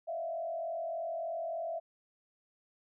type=tone with frequency modulation; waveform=sine; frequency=666 Hz; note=E5; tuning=18 cents sharp; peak=-34 dBFS; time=0.07-1.8 s; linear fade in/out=20 ms; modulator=43.4 Hz; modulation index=0.83; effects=none